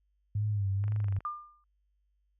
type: tone with vibrato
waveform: sine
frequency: 101.5 Hz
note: G#2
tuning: 39 cents flat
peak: -27 dBFS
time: 0.35-1.19 s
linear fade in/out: 5 ms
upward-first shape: sine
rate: 2.1 Hz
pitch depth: 77 cents each way
type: click train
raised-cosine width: 0.5 ms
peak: -34 dBFS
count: 10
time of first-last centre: 0.84-1.206 s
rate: 24.6 Hz
type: tone with exponential decay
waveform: sine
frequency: 1200 Hz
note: D6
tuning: 37 cents sharp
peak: -29 dBFS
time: 1.25-1.64 s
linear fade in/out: 1 ms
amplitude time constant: 84 ms
effects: added 50 Hz sine -70 dBFS peak until 2.39 s